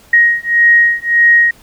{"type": "beating tone pair", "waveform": "sine", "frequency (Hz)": [1879, 1880.7], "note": ["A#6", "A#6"], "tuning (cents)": [13, 15], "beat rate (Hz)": 1.7, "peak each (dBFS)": -10, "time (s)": [0.13, 1.51], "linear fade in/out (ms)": 5, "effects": ["pink hiss -45 dBFS RMS until 1.62 s"]}